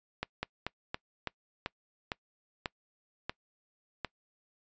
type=slowing click train; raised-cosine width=0.3 ms; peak=-17 dBFS; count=10; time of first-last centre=0.23-4.047 s; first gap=200 ms; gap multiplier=1.18; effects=noise-tail reverb RT60 0.1 s tail -24 dB re dry + resampled to 16000 Hz